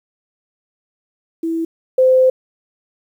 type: tone pair in turn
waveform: sine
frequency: 328.4 / 516.4 Hz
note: E4 / C5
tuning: -6 / -23 cents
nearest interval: minor sixth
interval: 783 cents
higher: second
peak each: -17 / -8 dBFS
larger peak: second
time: 1.43-1.65 / 1.98-2.3 s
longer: second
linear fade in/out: 5 ms
effects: 8-bit